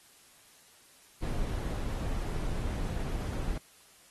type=noise; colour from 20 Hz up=brown; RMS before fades=-33 dBFS; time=1.22-3.58 s; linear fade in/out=5 ms; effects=white hiss -59 dBFS RMS until 4.1 s + AAC 32 kbps